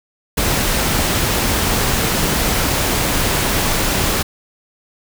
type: noise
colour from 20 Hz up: pink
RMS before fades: -17 dBFS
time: 0.37-4.23 s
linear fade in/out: 10 ms
effects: none